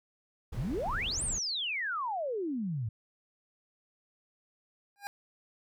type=noise; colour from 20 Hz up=brown; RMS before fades=-39 dBFS; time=0.52-1.39 s; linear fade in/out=10 ms
type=exponential two-way sweep; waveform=sine; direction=up then down; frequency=102.6 to 9397 to 102.6 Hz; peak=-31 dBFS; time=0.57-2.89 s; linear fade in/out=5 ms; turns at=1.23 s
type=tone with exponential growth; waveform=25% pulse; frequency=808 Hz; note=G#5; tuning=48 cents flat; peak=-29 dBFS; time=4.96-5.07 s; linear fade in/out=0 ms; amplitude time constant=22 ms
effects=none

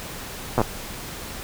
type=slowing click train; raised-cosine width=1 ms; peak=-5 dBFS; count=5; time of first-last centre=0.58-0.615 s; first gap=8 ms; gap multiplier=1.06; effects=pink hiss -35 dBFS RMS until 1.43 s

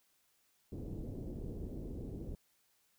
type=low-pass noise; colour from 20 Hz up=pink; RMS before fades=-43 dBFS; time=0.72-2.35 s; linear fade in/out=2 ms; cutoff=440 Hz; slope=24 dB/octave; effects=white hiss -74 dBFS RMS until 2.98 s

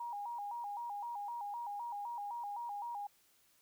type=tone with vibrato; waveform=sine; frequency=880 Hz; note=A5; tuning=in tune; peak=-39 dBFS; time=0-3.07 s; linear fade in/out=5 ms; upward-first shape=square; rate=3.9 Hz; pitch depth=130 cents each way; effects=white hiss -70 dBFS RMS until 3.61 s

